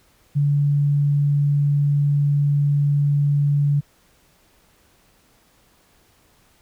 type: tone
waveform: sine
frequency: 143.9 Hz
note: D3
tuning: 35 cents flat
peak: -15 dBFS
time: 0.35-3.81 s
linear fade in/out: 20 ms
effects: pink hiss -58 dBFS RMS until 6.61 s